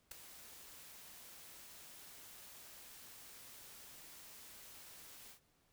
white noise with ADSR envelope, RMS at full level -43 dBFS, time 0.11-5.4 s, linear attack 6 ms, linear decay 5 ms, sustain -13 dB, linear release 100 ms, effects pink hiss -75 dBFS RMS until 5.72 s

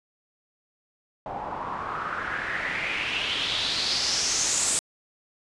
white noise with low-pass filter sweep, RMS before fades -28 dBFS, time 1.26-4.79 s, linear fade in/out 0 ms, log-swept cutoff 770 to 8300 Hz, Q 4, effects resampled to 24000 Hz

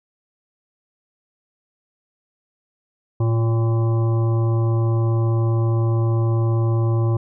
harmonic tone with a mistuned harmonic, 113.7 Hz, A#2, 43 cents flat, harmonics 1 / 3 / 5 / 7 / 9 / 10, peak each -16 / -26 / -33 / -37 / -36 / -41 dBFS, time 3.2-7.17 s, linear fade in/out 5 ms, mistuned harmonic 3, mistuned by +28 cents, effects none

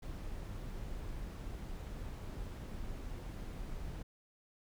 brown noise, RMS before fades -43 dBFS, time 0.02-4.03 s, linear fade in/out 10 ms, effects none

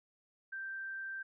sine tone, 1568 Hz, G6, in tune, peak -39 dBFS, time 0.52-1.23 s, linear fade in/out 10 ms, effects none

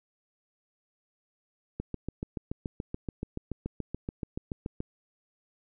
click train, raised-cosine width 3 ms, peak -20 dBFS, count 22, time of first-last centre 1.8-4.804 s, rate 6.99 Hz, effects none

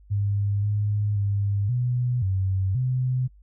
sine tone with pitch steps, 101.2 / 103.8 / 100.8 / 123.5 / 95.3 / 127.6 Hz, G#2 / G#2 / G2 / B2 / G2 / C3, -44 / 0 / +49 / 0 / -48 / -43 cents, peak -21 dBFS, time 0.1-3.28 s, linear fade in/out 20 ms, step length 530 ms, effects noise-tail reverb RT60 0.1 s tail -26 dB re dry + added 50 Hz sine -49 dBFS peak until 3.42 s

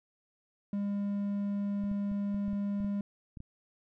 triangle tone, 201.9 Hz, G#3, 49 cents flat, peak -28 dBFS, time 0.73-3.01 s, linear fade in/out 2 ms
clicks, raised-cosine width 5 ms, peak -32 dBFS, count 10, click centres 1.838 / 1.915 / 2.116 / 2.345 / 2.481 / 2.532 / 2.804 / 2.846 / 3.372 / 3.404 s
effects none

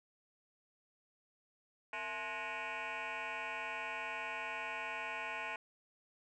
sine tone with frequency modulation, 1661.2 Hz, G#6, in tune, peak -37 dBFS, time 1.93-5.56 s, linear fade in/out 2 ms, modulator 200 Hz, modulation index 5.1, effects tanh soft clip ceiling -36 dBFS

